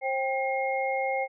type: tone cluster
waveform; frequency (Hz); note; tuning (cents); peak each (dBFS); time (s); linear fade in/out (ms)
sine; 532 / 788 / 2143; C5 / G5 / C7; +29 / +9 / +41; -29 / -29 / -32; 0.01-1.28; 50
effects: none